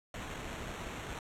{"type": "noise with sample-and-hold", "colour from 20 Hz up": "pink", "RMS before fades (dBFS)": -42, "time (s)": [0.14, 1.19], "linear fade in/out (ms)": 2, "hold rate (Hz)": 4900, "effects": ["low-pass 10000 Hz 12 dB/octave"]}